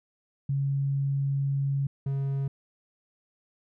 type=tone pair in turn; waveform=sine / triangle; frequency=138.59 / 137.39 Hz; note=C#3 / C#3; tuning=0 / -15 cents; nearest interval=unison; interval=15 cents; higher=first; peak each=-24 dBFS; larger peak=neither; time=0.49-1.87 / 2.06-2.48 s; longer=first; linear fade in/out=5 ms; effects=none